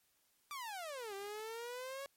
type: exponential two-way sweep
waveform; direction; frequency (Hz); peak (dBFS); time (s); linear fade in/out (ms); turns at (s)
sawtooth; down then up; 1199 to 390 to 560; -39; 0.51-2.06; 0; 1.14
effects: white hiss -75 dBFS RMS until 2.16 s + MP3 64 kbps